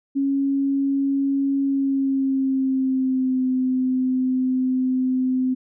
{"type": "tone with pitch glide", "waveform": "sine", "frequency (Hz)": [275.6, 257.1], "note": ["C#4", "C4"], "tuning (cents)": [-10, -30], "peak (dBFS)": -18, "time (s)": [0.15, 5.55], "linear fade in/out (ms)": 20, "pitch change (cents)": -120, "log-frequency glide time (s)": [1.62, 3.44], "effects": []}